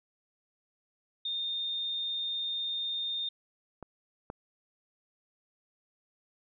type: tone with vibrato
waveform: sine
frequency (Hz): 3644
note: A#7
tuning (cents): -40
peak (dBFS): -31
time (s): 1.25-3.29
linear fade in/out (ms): 5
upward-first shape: square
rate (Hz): 20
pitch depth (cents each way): 8
type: clicks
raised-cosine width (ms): 1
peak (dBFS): -28 / -24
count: 2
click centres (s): 3.827 / 4.301
effects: none